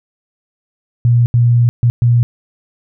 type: tone bursts at uneven times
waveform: sine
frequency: 119.6 Hz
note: A#2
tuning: 45 cents sharp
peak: -7 dBFS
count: 4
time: 1.05-1.26 / 1.34-1.69 / 1.83-1.9 / 2.02-2.23 s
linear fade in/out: 0 ms
effects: none